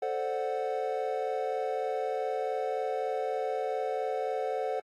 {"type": "chord", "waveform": "triangle", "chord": "D dominant seventh", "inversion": "second", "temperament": "equal", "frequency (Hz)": [440, 523.3, 587.3, 740], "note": ["A4", "C5", "D5", "F#5"], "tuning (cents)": [0, 0, 0, 0], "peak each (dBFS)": [-32, -32, -37, -32], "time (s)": [0.02, 4.8], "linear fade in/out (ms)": 5, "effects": ["AAC 48 kbps"]}